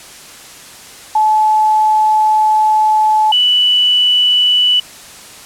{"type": "tone pair in turn", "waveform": "sine", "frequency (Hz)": [862, 2967], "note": ["A5", "F#7"], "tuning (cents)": [-36, 4], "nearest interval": "octave + major sixth", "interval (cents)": 2140, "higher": "second", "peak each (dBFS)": -8, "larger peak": "neither", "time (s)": [[1.15, 3.32], [3.32, 4.8]], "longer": "first", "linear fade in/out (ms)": 5, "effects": ["white hiss -35 dBFS RMS until 5.45 s", "low-pass 10000 Hz 12 dB/octave"]}